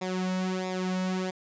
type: tone with flanger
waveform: sawtooth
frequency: 185.3 Hz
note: F#3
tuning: 3 cents sharp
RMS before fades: -30 dBFS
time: 0.01-1.31 s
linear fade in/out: 10 ms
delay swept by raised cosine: 0.66 to 2.56 ms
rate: 1.5 Hz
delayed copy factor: -0.75
effects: resampled to 16000 Hz